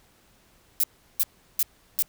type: noise bursts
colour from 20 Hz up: violet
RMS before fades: -22 dBFS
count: 4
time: 0.8-2.024 s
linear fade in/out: 0 ms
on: 36 ms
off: 360 ms
effects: pink hiss -60 dBFS RMS until 2.08 s